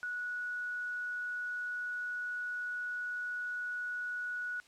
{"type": "tone", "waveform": "sine", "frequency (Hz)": 1467, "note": "F#6", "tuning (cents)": -15, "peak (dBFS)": -35, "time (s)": [0.03, 4.6], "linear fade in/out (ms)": 0, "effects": ["white hiss -62 dBFS RMS until 4.67 s", "low-pass 7000 Hz 12 dB/octave"]}